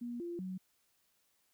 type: tone with pitch steps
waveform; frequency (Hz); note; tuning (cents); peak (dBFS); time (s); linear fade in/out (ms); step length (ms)
sine; 239.8 / 344.9 / 186.1; A#3 / F4 / F#3; +49 / -22 / +10; -38; 0.01-0.58; 10; 190
effects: white hiss -75 dBFS RMS until 1.53 s